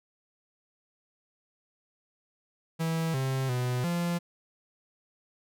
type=tone with pitch steps; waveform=45% pulse; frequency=163.2 / 132.9 / 124.8 / 172.7 Hz; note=E3 / C3 / B2 / F3; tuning=-17 / +27 / +19 / -19 cents; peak=-27 dBFS; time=2.79-4.19 s; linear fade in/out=20 ms; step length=350 ms; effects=none